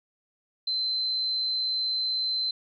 sine tone, 4079 Hz, C8, 45 cents flat, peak -25 dBFS, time 0.67-2.51 s, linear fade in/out 5 ms, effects none

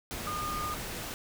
sine tone in noise, 1219 Hz, D#6, 36 cents flat, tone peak -33 dBFS, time 0.27-0.74 s, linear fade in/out 0 ms, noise pink, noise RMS -38 dBFS, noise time 0.11-1.14 s, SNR +2 dB, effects none

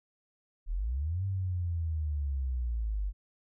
sine linear two-way sweep, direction up then down, 34 to 98 to 47.03 Hz, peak -29 dBFS, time 0.66-3.13 s, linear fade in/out 50 ms, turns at 1.25 s, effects none

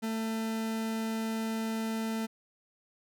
40% pulse tone, 222.7 Hz, A3, 21 cents sharp, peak -30 dBFS, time 0.02-2.27 s, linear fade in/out 20 ms, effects none

